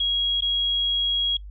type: tone with dropouts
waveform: sine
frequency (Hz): 3300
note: G#7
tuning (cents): -12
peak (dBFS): -20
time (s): 0-1.37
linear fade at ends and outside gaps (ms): 5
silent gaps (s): 0.408-0.421
effects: noise-tail reverb RT60 0.1 s tail -24 dB re dry + added 50 Hz sine -36 dBFS peak until 1.5 s

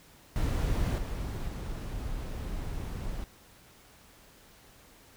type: noise with level steps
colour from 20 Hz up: brown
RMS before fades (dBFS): -28 / -34 / -36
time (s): 0.36-3.24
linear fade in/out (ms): 0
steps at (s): 0.98 / 1.48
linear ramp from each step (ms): 2
effects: pink hiss -57 dBFS RMS until 5.16 s

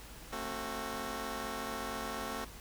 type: chord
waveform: 10% pulse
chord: F# diminished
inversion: first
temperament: just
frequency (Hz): 222 / 266.4 / 370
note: A3 / C4 / F#4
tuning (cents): +16 / +31 / 0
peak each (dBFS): -33 / -34 / -36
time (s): 0.32-2.45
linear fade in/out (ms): 10
effects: added 50 Hz sine -53 dBFS peak until 2.6 s + pink hiss -51 dBFS RMS until 2.6 s

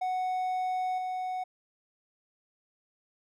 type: tone with level steps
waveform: triangle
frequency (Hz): 740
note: F#5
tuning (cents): 0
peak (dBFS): -26 / -29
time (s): 0.01-1.44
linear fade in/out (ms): 10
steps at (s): 0.98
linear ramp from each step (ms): 2
effects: none

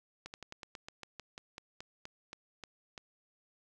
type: slowing click train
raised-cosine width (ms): 0.2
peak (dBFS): -27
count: 16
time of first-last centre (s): 0.26-2.978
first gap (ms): 79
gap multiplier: 1.11
effects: none

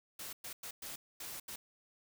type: noise bursts at uneven times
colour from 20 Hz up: white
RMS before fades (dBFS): -45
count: 6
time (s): 0.19-0.33 / 0.44-0.53 / 0.63-0.71 / 0.82-0.96 / 1.2-1.4 / 1.48-1.56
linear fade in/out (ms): 5
effects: none

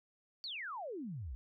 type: exponential sweep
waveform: sine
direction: down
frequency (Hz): 4671 to 54.8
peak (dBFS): -40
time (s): 0.44-1.35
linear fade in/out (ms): 0
effects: none

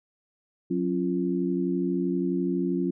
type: tone cluster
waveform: sine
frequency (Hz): 182.5 / 273.3 / 345.6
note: F#3 / C#4 / F4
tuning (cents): -24 / -24 / -18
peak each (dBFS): -28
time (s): 0.7-2.91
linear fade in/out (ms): 10
effects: none

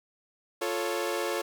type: chord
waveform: sawtooth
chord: F augmented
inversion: none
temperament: equal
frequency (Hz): 349.2 / 440 / 554.4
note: F4 / A4 / C#5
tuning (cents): 0 / 0 / 0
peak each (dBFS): -29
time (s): 0.61-1.42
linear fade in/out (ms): 10
effects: none

